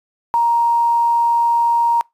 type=tone with quantisation; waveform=sine; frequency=937 Hz; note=A#5; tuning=9 cents sharp; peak=-12 dBFS; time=0.34-2.01 s; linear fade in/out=0 ms; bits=7; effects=noise-tail reverb RT60 0.2 s tail -26 dB re dry + resampled to 32000 Hz